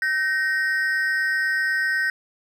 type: ring-modulated tone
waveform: triangle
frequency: 1704 Hz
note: G#6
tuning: 44 cents sharp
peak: -15 dBFS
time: 0.02-2.1 s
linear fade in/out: 2 ms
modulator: 164 Hz
effects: none